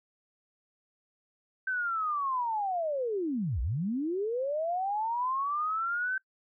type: linear two-way sweep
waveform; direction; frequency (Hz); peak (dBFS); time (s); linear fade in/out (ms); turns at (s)
sine; down then up; 1550 to 51.91 to 1550; -28; 1.67-6.18; 5; 3.61
effects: noise-tail reverb RT60 0.1 s tail -22 dB re dry